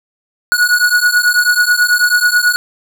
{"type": "beating tone pair", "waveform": "square", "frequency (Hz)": [1455, 1464.2], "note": ["F#6", "F#6"], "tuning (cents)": [-29, -19], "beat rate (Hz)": 9.2, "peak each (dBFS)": -13, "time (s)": [0.52, 2.56], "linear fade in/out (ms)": 0, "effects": []}